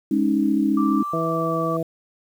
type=chord; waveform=sine; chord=Ab suspended fourth; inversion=none; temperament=just; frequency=207.7 / 276.9 / 311.5 Hz; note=Ab3 / Db4 / Eb4; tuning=0 / -2 / +2 cents; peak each=-22 / -21 / -21 dBFS; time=0.11-1.03 s; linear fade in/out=5 ms
type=tone with pitch glide; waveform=sine; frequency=1172 to 1154.5 Hz; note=D6 to D6; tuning=-4 to -30 cents; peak=-25 dBFS; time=0.77-1.77 s; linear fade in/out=5 ms; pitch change=-26 cents; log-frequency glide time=1.14-1.6 s
type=harmonic tone; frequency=163.7 Hz; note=E3; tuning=12 cents flat; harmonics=1 / 2 / 3 / 4; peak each=-27 / -27 / -27 / -27 dBFS; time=1.13-1.83 s; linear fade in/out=5 ms
effects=8-bit